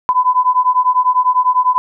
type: beating tone pair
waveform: sine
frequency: 1000 / 1010 Hz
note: B5 / B5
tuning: +21 / +39 cents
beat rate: 10 Hz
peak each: -13 dBFS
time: 0.09-1.78 s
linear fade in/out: 0 ms
effects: none